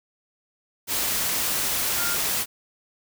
sine tone in noise, 1405 Hz, F6, 10 cents sharp, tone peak -29 dBFS, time 1.96-2.18 s, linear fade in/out 50 ms, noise white, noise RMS -25 dBFS, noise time 0.87-2.46 s, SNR -7 dB, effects none

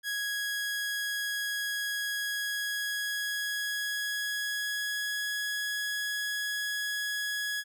sawtooth tone with pitch glide, 1661.2 to 1674.7 Hz, G#6 to G#6, 0 to +14 cents, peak -27 dBFS, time 0.03-7.64 s, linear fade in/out 50 ms, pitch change +14 cents, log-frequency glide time 2.12-5.23 s, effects none

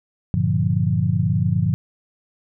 sine chord, G minor seventh, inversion none, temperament equal, 98 / 116.54 / 146.83 / 174.61 Hz, G2 / Bb2 / D3 / F3, 0 / 0 / 0 / 0 cents, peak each -22 dBFS, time 0.34-1.74 s, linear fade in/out 0 ms, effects none

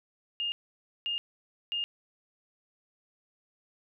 sine tone bursts, 2829 Hz, F7, 22 cents sharp, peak -29 dBFS, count 3, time 0.4-1.84 s, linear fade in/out 0 ms, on 120 ms, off 540 ms, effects none

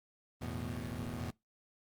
25% pulse chord, E suspended fourth, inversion none, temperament equal, 82.41 / 110 / 123.47 Hz, E2 / A2 / B2, 0 / 0 / 0 cents, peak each -38 / -39 / -39 dBFS, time 0.41-1.31 s, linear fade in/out 10 ms, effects noise-tail reverb RT60 0.2 s tail -24 dB re dry + Opus 24 kbps

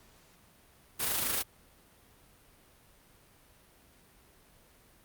white noise with amplitude modulation, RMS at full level -29 dBFS, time 0.99-1.43 s, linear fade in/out 20 ms, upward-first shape sine, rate 26.3 Hz, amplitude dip 40%, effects pink hiss -61 dBFS RMS until 5.04 s + Opus 48 kbps

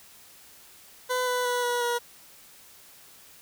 20% pulse tone with pitch steps, 503 / 496.9 / 490.9 / 485 / 479.2 Hz, B4 / B4 / B4 / B4 / A#4, +32 / +11 / -10 / -31 / +48 cents, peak -20 dBFS, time 1.09-1.99 s, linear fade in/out 20 ms, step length 180 ms, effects white hiss -52 dBFS RMS until 3.41 s

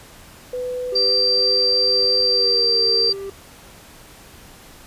sine tone with pitch glide, 499.1 to 460.3 Hz, B4 to A#4, +18 to -22 cents, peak -23 dBFS, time 0.53-3.1 s, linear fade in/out 5 ms, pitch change -140 cents, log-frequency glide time 2.22-2.82 s
triangle tone with tremolo, 392.9 Hz, G4, 4 cents sharp, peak -23 dBFS, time 0.92-3.3 s, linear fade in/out 5 ms, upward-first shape triangle, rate 2.1 Hz, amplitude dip 35%
sine tone, 4699 Hz, D8, in tune, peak -15 dBFS, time 0.95-3.13 s, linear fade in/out 10 ms
effects pink hiss -44 dBFS RMS until 4.86 s + resampled to 32000 Hz

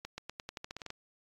accelerating click train, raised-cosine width 0.2 ms, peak -23 dBFS, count 12, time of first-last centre 0.05-0.904 s, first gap 130 ms, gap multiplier 0.89, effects AAC 32 kbps

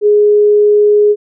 sine tone, 416.5 Hz, G#4, 5 cents sharp, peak -5 dBFS, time 0.01-1.16 s, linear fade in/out 50 ms, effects none

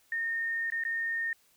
sine tone with dropouts, 1833 Hz, A#6, 30 cents flat, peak -29 dBFS, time 0.12-1.33 s, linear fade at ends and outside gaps 2 ms, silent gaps 0.702-0.721 / 0.838-0.85 s, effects white hiss -66 dBFS RMS until 1.56 s

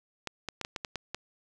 clicks, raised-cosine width 0.2 ms, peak -17 dBFS, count 8, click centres 0.273 / 0.487 / 0.613 / 0.649 / 0.762 / 0.848 / 0.957 / 1.146 s, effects none

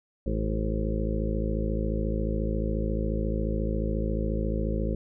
harmonic tone with a mistuned harmonic, 54.2 Hz, A1, 25 cents flat, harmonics 1 / 2 / 3 / 4 / 6 / 7 / 8 / 9 / 10, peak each -28 / -35 / -34 / -33 / -36 / -39 / -38 / -42 / -37 dBFS, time 0.26-4.95 s, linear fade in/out 5 ms, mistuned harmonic 10, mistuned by -27 cents, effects none

